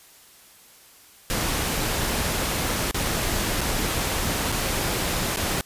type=noise with dropouts; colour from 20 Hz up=pink; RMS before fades=-25 dBFS; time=1.3-5.61 s; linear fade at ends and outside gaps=0 ms; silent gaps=2.911-2.945 / 3.608-3.613 / 4.519-4.524 / 5.361-5.371 s; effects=white hiss -51 dBFS RMS until 5.65 s + resampled to 32000 Hz